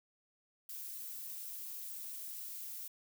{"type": "noise", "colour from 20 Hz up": "violet", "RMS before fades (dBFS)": -45, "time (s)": [0.69, 2.88], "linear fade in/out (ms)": 5, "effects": []}